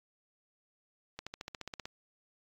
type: accelerating click train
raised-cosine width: 0.2 ms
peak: -23 dBFS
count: 11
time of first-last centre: 1.19-1.855 s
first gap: 76 ms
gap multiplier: 0.97
effects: AAC 48 kbps